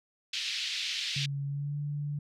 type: band-pass noise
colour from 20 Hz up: white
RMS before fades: -34 dBFS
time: 0.33-1.26 s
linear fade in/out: 5 ms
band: 2400 to 4500 Hz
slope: 24 dB/octave
type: tone with pitch glide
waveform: sine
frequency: 140.3 to 145.84 Hz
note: C#3 to D3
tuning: +21 to -12 cents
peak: -31 dBFS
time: 1.16-2.19 s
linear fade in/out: 5 ms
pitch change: +67 cents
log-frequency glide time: 1.46-1.77 s
effects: none